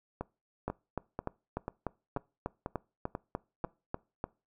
two click trains, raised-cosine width 1 ms, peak -21 / -19 dBFS, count 8 / 13, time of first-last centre 0.21-3.641 / 0.68-4.241 s, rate 2.04 / 3.37 Hz, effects noise-tail reverb RT60 0.3 s tail -23 dB re dry

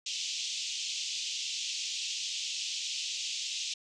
pink band-pass noise, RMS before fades -36 dBFS, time 0.06-3.74 s, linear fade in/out 5 ms, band 2700 to 7100 Hz, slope 48 dB/octave, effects none

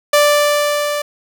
sawtooth tone with level ramp, 587.3 Hz, D5, in tune, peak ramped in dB -4 to -14 dBFS, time 0.13-1.02 s, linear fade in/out 5 ms, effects none

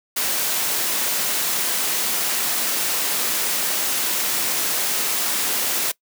white noise, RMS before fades -22 dBFS, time 0.16-5.92 s, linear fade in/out 10 ms, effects noise-tail reverb RT60 0.1 s tail -22 dB re dry + high-pass 200 Hz 12 dB/octave

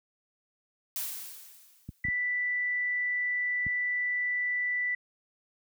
blue noise with exponential decay, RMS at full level -32 dBFS, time 0.96-2.07 s, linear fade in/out 1 ms, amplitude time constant 240 ms
clicks, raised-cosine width 5 ms, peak -25 dBFS, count 4, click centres 1.89 / 2.05 / 2.085 / 3.666 s
sine tone, 1976 Hz, B6, in tune, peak -27 dBFS, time 2.04-4.95 s, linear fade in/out 5 ms
effects high-pass 60 Hz 12 dB/octave

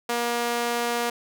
sawtooth tone with high-pass filter, 237.7 Hz, A#3, 34 cents sharp, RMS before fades -26 dBFS, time 0.09-1.1 s, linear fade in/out 5 ms, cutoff 510 Hz, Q 0.93, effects none

